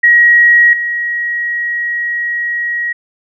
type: tone with level steps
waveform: sine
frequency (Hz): 1900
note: A#6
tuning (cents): +33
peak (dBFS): -4 / -14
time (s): 0.03-2.93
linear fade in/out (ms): 10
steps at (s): 0.73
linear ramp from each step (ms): 2
effects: none